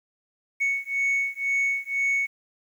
sine beating tone pair, 2217 / 2219 Hz, C#7 / C#7, 0 / +1 cents, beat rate 2 Hz, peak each -24 dBFS, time 0.6-2.27 s, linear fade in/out 20 ms, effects tanh soft clip ceiling -19 dBFS + 9-bit

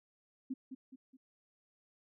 sine tone with echo, 261.6 Hz, C4, in tune, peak -35 dBFS, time 0.5-0.54 s, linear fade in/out 10 ms, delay 210 ms, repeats 3, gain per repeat -7 dB, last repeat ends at 1.17 s, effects none

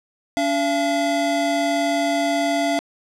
square tone pair together, 285.9 / 680 Hz, D4 / F5, -46 / -46 cents, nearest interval octave + minor third, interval 1500 cents, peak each -23 / -21 dBFS, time 0.37-2.79 s, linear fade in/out 0 ms, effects low-pass 8000 Hz 12 dB/octave

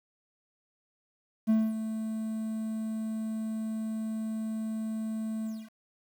triangle tone with ADSR envelope, 220 Hz, A3, in tune, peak -18 dBFS, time 1.47-5.7 s, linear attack 28 ms, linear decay 230 ms, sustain -11 dB, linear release 240 ms, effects 9-bit

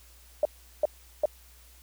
sine tone bursts, 603 Hz, D5, 46 cents sharp, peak -19 dBFS, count 3, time 0.43-1.256 s, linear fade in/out 2 ms, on 22 ms, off 380 ms, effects added 60 Hz sine -54 dBFS peak until 1.82 s + white hiss -57 dBFS RMS until 1.82 s

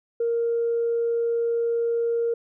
sine tone, 466.2 Hz, A#4, in tune, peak -20 dBFS, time 0.2-2.34 s, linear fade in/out 5 ms, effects tanh soft clip ceiling -16 dBFS

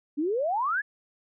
sine exponential sweep, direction up, 277.2 to 1760 Hz, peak -24 dBFS, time 0.17-0.82 s, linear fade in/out 20 ms, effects none

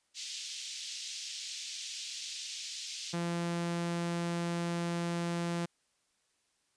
white band-pass noise, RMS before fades -42 dBFS, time 0.14-3.16 s, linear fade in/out 50 ms, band 2800 to 6400 Hz, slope 24 dB/octave
sawtooth tone, 171.2 Hz, F3, 34 cents flat, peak -28 dBFS, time 3.13-5.66 s, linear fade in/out 10 ms
effects white hiss -75 dBFS RMS until 6.76 s + resampled to 22050 Hz

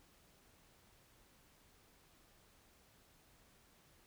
silence, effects pink hiss -68 dBFS RMS until 4.06 s

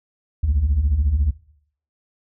sine beating tone pair, 61.2 / 75.2 Hz, B1 / D2, -15 / +42 cents, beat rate 14 Hz, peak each -20 / -15 dBFS, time 0.43-1.31 s, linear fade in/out 10 ms, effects noise-tail reverb RT60 0.6 s tail -19 dB re dry + tanh soft clip ceiling -12 dBFS

